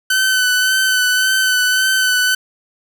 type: tone with vibrato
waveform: sawtooth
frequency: 1515 Hz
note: F#6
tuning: 40 cents sharp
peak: -9 dBFS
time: 0.1-2.35 s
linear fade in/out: 5 ms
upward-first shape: sine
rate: 1.8 Hz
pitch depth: 24 cents each way
effects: none